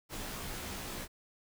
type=noise with comb filter; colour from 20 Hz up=pink; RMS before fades=-41 dBFS; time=0.09-1.08 s; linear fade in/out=50 ms; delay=18 ms; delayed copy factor=-0.9; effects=none